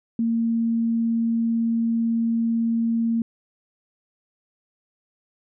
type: tone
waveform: sine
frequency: 229.5 Hz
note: A#3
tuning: 27 cents flat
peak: -19 dBFS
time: 0.19-3.22 s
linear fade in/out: 2 ms
effects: none